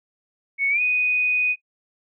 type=tone with pitch glide; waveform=sine; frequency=2217 to 2488 Hz; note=C#7 to D#7; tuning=0 to -1 cents; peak=-18 dBFS; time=0.58-1.56 s; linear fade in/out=50 ms; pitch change=+199 cents; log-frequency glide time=0.7-0.81 s; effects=noise-tail reverb RT60 0.1 s tail -18 dB re dry